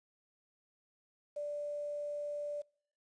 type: tone with quantisation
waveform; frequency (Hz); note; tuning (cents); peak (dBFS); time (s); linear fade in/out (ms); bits
sine; 586; D5; -4; -36; 1.36-2.62; 10; 10
effects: noise-tail reverb RT60 0.6 s tail -26 dB re dry + resampled to 22050 Hz